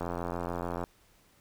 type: click train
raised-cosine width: 1 ms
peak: -20 dBFS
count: 73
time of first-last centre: 0.01-0.839 s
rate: 86.8 Hz
effects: pink hiss -64 dBFS RMS until 1.4 s